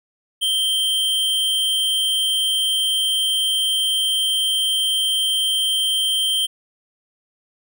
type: tone with amplitude modulation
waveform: square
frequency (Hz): 3136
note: G7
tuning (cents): 0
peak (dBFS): -16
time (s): 0.41-6.47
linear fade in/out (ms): 20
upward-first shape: sine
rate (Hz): 210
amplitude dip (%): 40
effects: none